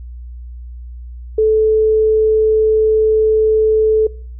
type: tone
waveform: sine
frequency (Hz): 435.8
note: A4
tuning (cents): -17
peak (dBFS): -9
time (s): 1.38-4.07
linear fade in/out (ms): 5
effects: noise-tail reverb RT60 0.5 s tail -23 dB re dry + added 60 Hz sine -28 dBFS peak until 4.39 s